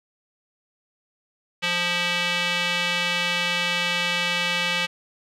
square tone with band-pass filter, 175.6 Hz, F3, 10 cents sharp, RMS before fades -24 dBFS, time 1.62-4.87 s, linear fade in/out 20 ms, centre 2800 Hz, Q 2.1, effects none

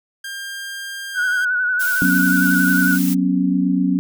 sawtooth tone, 1600 Hz, G6, 35 cents sharp, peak -24 dBFS, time 0.24-1.45 s, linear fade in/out 5 ms
sine tone with vibrato, 1480 Hz, F#6, in tune, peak -16 dBFS, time 1.14-2.99 s, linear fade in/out 50 ms, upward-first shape sine, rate 11 Hz, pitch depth 42 cents each way
blue noise, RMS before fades -27 dBFS, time 1.79-3.15 s, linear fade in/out 20 ms
sine chord, F# suspended fourth, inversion none, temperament equal with one note detuned, 185 / 246.9 / 274.2 Hz, F#3 / B3 / C#4, 0 / 0 / -19 cents, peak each -18 / -22 / -18 dBFS, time 2.02-3.99 s, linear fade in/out 0 ms
effects none

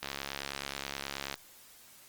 click train, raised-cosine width 0.2 ms, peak -18 dBFS, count 92, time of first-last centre 0.03-1.341 s, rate 69.4 Hz, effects white hiss -56 dBFS RMS until 2.08 s + Opus 24 kbps

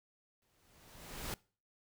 pink noise with exponential growth, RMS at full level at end -39 dBFS, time 0.42-1.34 s, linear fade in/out 1 ms, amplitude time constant 200 ms, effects noise-tail reverb RT60 0.4 s tail -23 dB re dry

